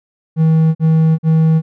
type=tone bursts; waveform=triangle; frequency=160 Hz; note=D#3; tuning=49 cents sharp; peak=-6 dBFS; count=3; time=0.36-1.62 s; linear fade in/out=50 ms; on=390 ms; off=45 ms; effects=none